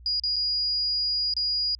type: tone with dropouts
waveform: sine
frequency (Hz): 4880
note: D#8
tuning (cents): -34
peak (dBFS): -23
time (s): 0.06-1.75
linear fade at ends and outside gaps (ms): 1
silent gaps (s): 0.198-0.236 / 0.36-0.364 / 1.338-1.366
effects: added 60 Hz sine -45 dBFS peak until 1.79 s

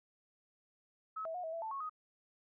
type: tone with pitch steps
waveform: sine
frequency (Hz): 1288 / 650 / 722 / 645 / 665 / 882 / 1100 / 1251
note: E6 / E5 / F#5 / E5 / E5 / A5 / C#6 / D#6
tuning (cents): -41 / -24 / -43 / -38 / +15 / +4 / -14 / +9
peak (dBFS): -38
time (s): 1.16-1.896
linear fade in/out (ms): 10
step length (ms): 92
effects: none

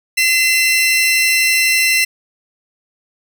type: tone pair together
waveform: sawtooth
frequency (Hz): 2044 / 2696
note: C7 / E7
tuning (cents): -41 / +38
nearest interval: perfect fourth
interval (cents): 479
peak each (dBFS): -11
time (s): 0.17-2.05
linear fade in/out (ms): 10
effects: none

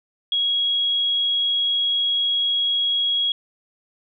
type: tone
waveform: sine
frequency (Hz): 3312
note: G#7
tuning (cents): -5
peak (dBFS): -18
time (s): 0.32-3.32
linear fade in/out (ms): 2
effects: none

